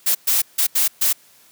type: noise bursts at uneven times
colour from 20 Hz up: blue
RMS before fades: -17 dBFS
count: 5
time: 0.06-0.15 / 0.27-0.42 / 0.58-0.67 / 0.75-0.88 / 1.01-1.13 s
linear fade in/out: 10 ms
effects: white hiss -52 dBFS RMS until 1.51 s + high-pass 100 Hz 12 dB/octave